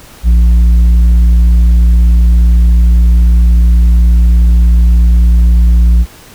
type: tone with tanh clipping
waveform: sine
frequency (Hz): 58.27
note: A#1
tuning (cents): 0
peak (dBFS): -4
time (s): 0.23-6.06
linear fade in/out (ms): 50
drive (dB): 5
effects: pink hiss -36 dBFS RMS until 6.34 s